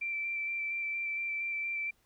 sine tone with vibrato, 2343 Hz, D7, 5 cents flat, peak -32 dBFS, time 0.01-1.91 s, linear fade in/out 10 ms, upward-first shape square, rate 4.3 Hz, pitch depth 11 cents each way, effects pink hiss -71 dBFS RMS until 2.05 s

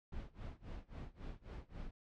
brown noise with tremolo, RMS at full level -45 dBFS, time 0.12-1.91 s, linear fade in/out 5 ms, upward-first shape sine, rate 3.7 Hz, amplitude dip 95%, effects low-pass 4000 Hz 12 dB/octave

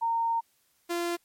sine / sawtooth tone pair in turn, 920 / 344.6 Hz, A#5 / F4, -23 / -23 cents, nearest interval octave + perfect fourth, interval 1700 cents, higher first, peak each -24 dBFS, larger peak neither, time 0.01-0.41 / 0.89-1.17 s, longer first, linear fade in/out 20 ms, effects white hiss -69 dBFS RMS until 1.24 s + MP3 64 kbps

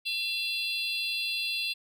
triangle tone cluster, 2706 / 3423 / 4104 / 4754 Hz, E7 / A7 / C8 / D8, +45 / -48 / -34 / +20 cents, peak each -30 / -34 / -34 / -38 dBFS, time 0.05-1.74 s, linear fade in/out 20 ms, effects none

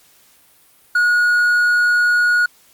triangle tone, 1449 Hz, F#6, 37 cents flat, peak -10 dBFS, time 0.95-2.46 s, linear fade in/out 5 ms, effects white hiss -52 dBFS RMS until 2.73 s + Opus 48 kbps

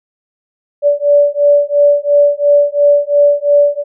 sine beating tone pair, 577 / 579.9 Hz, D5 / D5, -31 / -22 cents, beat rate 2.9 Hz, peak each -10 dBFS, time 0.82-3.84 s, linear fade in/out 50 ms, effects none

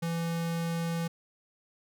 square tone, 167.3 Hz, E3, 26 cents sharp, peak -30 dBFS, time 0.02-1.08 s, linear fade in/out 10 ms, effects none

